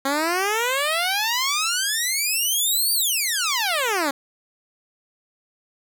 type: exponential two-way sweep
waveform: 10% pulse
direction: up then down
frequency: 267.2 to 4699 to 267.2 Hz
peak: -12 dBFS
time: 0.05-4.11 s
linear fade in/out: 5 ms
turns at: 2.93 s
effects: none

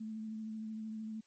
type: tone with vibrato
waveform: sine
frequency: 218.7 Hz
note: A3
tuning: 10 cents flat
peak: -39 dBFS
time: 0-1.21 s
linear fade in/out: 10 ms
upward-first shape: triangle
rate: 13 Hz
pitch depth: 24 cents each way
effects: white hiss -72 dBFS RMS until 1.26 s + MP3 32 kbps

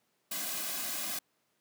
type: noise with comb filter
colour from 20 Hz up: white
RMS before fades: -36 dBFS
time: 0.31-1.19 s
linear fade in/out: 5 ms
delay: 2.2 ms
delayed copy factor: -0.8
effects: pink hiss -75 dBFS RMS until 1.6 s + high-pass 200 Hz 12 dB/octave

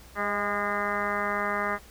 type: harmonic tone with a mistuned harmonic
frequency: 204.1 Hz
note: G#3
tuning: 30 cents flat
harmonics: 1 / 2 / 3 / 4 / 5 / 6 / 7 / 8 / 9 / 10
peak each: -37 / -36 / -34 / -36 / -36 / -31 / -37 / -36 / -35 / -37 dBFS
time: 0.15-1.79 s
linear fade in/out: 50 ms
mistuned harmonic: 3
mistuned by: +29 cents
effects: added 60 Hz sine -52 dBFS peak until 1.9 s + pink hiss -52 dBFS RMS until 1.9 s

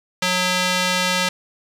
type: tone with band-pass filter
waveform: square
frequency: 182.3 Hz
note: F#3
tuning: 25 cents flat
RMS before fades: -20 dBFS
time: 0.22-1.29 s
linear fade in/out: 5 ms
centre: 3600 Hz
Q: 0.68
effects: none

